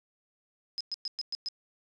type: tone bursts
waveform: sine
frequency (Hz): 5070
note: D#8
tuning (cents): +32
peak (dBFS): -31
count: 6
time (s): 0.78-1.486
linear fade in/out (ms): 0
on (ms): 26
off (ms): 110
effects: resampled to 22050 Hz + 10-bit